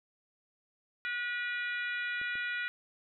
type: harmonic tone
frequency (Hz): 484.8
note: B4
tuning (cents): -32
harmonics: 3 / 4 / 5 / 6 / 7 / 8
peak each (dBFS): -35 / -38 / -40 / -49 / -48 / -51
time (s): 1.05-2.68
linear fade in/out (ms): 0
type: clicks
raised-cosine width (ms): 2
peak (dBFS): -39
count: 2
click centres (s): 2.215 / 2.355
effects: none